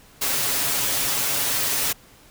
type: noise with comb filter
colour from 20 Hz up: white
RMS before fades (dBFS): -23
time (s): 0.21-1.93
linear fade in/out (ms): 10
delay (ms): 7.2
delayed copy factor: +0.7
effects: pink hiss -51 dBFS RMS until 2.3 s